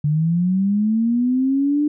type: linear sweep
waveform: sine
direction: up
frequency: 145.2 to 300 Hz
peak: -15 dBFS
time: 0.04-1.88 s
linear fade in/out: 5 ms
effects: none